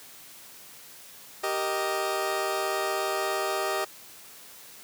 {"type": "chord", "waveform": "20% pulse", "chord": "Eb major", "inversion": "first", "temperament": "equal with one note detuned", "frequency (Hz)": [389.3, 466.2, 622.3], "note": ["G4", "Bb4", "Eb5"], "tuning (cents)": [-12, 0, 0], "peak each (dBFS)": [-25, -31, -25], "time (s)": [1.43, 3.85], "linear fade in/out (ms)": 10, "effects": ["white hiss -48 dBFS RMS until 4.83 s", "high-pass 100 Hz 12 dB/octave"]}